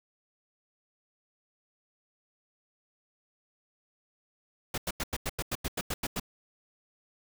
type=noise bursts; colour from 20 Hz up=pink; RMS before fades=-32 dBFS; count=12; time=4.74-6.198 s; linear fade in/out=5 ms; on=39 ms; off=90 ms; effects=none